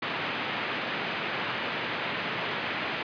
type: band-pass noise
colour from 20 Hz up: white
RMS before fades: -32 dBFS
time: 0.02-3.03 s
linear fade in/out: 5 ms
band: 120 to 2900 Hz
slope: 24 dB/octave
effects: resampled to 11025 Hz